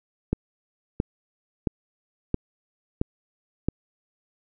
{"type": "click train", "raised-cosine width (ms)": 3, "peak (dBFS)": -9, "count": 6, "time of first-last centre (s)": [0.33, 3.686], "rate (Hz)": 1.49, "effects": []}